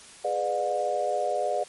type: chord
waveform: sine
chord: G# diminished seventh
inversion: none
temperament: just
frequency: 415.3 / 498.4 / 598 / 717.6 Hz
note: G#4 / B4 / D5 / F5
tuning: 0 / +16 / +31 / +47 cents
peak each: -33 / -32 / -28 / -28 dBFS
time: 0.24-1.64 s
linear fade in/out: 10 ms
effects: white hiss -48 dBFS RMS until 1.68 s + MP3 48 kbps